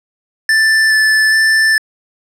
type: tone with vibrato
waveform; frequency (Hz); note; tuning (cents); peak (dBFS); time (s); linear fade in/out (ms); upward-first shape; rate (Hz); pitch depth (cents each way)
square; 1757; A6; -3; -9; 0.49-1.78; 2; square; 1.2; 9
effects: low-pass 9000 Hz 12 dB/octave